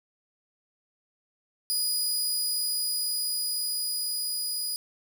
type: tone with level ramp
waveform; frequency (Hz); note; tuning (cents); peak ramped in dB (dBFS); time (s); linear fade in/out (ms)
20% pulse; 4929; D#8; -17; -19 to -23; 1.7-4.76; 0
effects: none